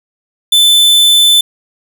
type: tone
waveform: 45% pulse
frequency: 3520 Hz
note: A7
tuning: in tune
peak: -5 dBFS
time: 0.52-1.41 s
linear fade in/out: 5 ms
effects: none